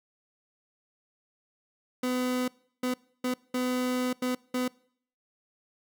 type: tone bursts at uneven times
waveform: 30% pulse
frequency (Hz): 251.6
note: B3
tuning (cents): +32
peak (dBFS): -24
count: 6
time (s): 2.03-2.48 / 2.83-2.94 / 3.24-3.34 / 3.54-4.13 / 4.22-4.35 / 4.54-4.68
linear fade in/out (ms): 5
effects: noise-tail reverb RT60 0.6 s tail -24 dB re dry